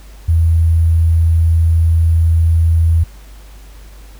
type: tone with sample-and-hold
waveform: sine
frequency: 82.41 Hz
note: E2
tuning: in tune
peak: -8 dBFS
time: 0.28-3.04 s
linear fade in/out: 10 ms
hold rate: 11025 Hz
effects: added 50 Hz sine -34 dBFS peak until 4.19 s + pink hiss -45 dBFS RMS until 4.19 s